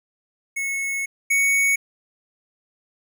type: tone pair in turn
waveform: square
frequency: 2194 / 2226 Hz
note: C#7 / C#7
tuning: -18 / +7 cents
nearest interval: unison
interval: 25 cents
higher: second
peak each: -24 / -17 dBFS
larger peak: second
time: 0.56-1.06 / 1.3-1.76 s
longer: first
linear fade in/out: 10 ms
effects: none